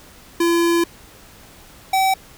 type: tone pair in turn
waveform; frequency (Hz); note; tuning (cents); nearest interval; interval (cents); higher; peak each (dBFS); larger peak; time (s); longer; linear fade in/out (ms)
square; 339.7 / 765.9; F4 / G5; -48 / -40; octave + major second; 1408; second; -15; neither; 0.4-0.84 / 1.93-2.14; first; 5
effects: pink hiss -45 dBFS RMS until 2.37 s